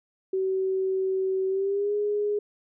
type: tone with pitch glide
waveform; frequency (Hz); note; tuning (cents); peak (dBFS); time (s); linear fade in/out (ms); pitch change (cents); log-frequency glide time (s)
sine; 380 to 414.4; F#4 to G#4; +46 to -4; -23; 0.33-2.39; 5; +150; 1.48-1.94
effects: none